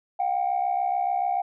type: tone pair together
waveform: sine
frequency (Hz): 717.1 / 784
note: F5 / G5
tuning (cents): +46 / 0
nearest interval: major second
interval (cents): 154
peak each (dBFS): -24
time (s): 0.19-1.42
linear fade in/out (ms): 10
effects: tanh soft clip ceiling -17 dBFS